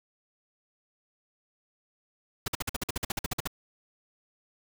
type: noise bursts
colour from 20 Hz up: pink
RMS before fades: -30 dBFS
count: 15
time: 2.46-3.475 s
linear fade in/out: 5 ms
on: 21 ms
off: 50 ms
effects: none

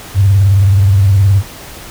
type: tone with vibrato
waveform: sine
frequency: 98 Hz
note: G2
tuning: in tune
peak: -5 dBFS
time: 0.14-1.43 s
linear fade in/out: 50 ms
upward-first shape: sine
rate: 19 Hz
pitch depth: 100 cents each way
effects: pink hiss -31 dBFS RMS until 1.9 s

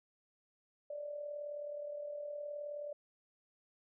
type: tone with amplitude modulation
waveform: sine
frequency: 586 Hz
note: D5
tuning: 4 cents flat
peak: -38 dBFS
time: 0.9-2.93 s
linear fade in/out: 5 ms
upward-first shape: sine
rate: 39.2 Hz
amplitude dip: 50%
effects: none

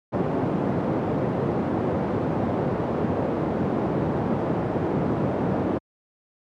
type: band-pass noise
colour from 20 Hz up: pink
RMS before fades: -24 dBFS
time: 0.12-5.79 s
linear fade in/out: 20 ms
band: 130 to 640 Hz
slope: 12 dB/octave
effects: high-pass 80 Hz 12 dB/octave + MP3 96 kbps

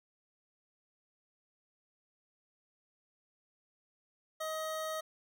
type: tone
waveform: 25% pulse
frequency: 630 Hz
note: D#5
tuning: 21 cents sharp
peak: -32 dBFS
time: 4.4-5.01 s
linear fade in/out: 10 ms
effects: none

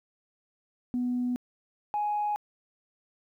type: tone pair in turn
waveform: sine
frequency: 246.9 / 834.1 Hz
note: B3 / G#5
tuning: 0 / +7 cents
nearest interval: octave + major sixth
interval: 2107 cents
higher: second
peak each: -25 dBFS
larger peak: neither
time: 0.94-1.36 / 1.94-2.36 s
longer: neither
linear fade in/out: 0 ms
effects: tanh soft clip ceiling -22 dBFS + 11-bit

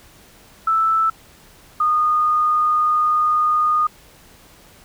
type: tone pair in turn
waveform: sine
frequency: 1318.5 / 1228.1 Hz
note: E6 / D#6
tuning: 0 / -23 cents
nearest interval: minor second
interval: 123 cents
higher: first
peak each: -14 dBFS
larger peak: neither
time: 0.67-1.1 / 1.8-3.87 s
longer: second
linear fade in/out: 5 ms
effects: pink hiss -48 dBFS RMS until 4.84 s

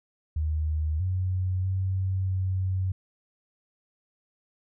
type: tone with pitch steps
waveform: sine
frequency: 77.5 / 92.5 / 94.6 / 93.8 Hz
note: D#2 / F#2 / F#2 / F#2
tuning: -6 / 0 / +39 / +24 cents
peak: -24 dBFS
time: 0.36-2.92 s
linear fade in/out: 5 ms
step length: 640 ms
effects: none

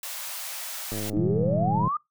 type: high-pass noise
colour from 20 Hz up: white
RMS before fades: -35 dBFS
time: 0.03-1.1 s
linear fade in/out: 2 ms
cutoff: 550 Hz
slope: 48 dB/octave
type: click train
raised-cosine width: 2 ms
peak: -21 dBFS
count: 101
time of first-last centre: 0.92-1.872 s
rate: 105 Hz
type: exponential sweep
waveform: sine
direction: up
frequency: 293.2 to 1248 Hz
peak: -24 dBFS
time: 1.13-1.97 s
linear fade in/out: 5 ms
type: chord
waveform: sine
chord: E minor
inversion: second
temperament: equal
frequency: 123.47 / 164.81 / 196 Hz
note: B2 / E3 / G3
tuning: 0 / 0 / 0 cents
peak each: -28 / -27 / -30 dBFS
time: 1.17-1.88 s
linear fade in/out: 0 ms
effects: noise-tail reverb RT60 0.2 s tail -25 dB re dry

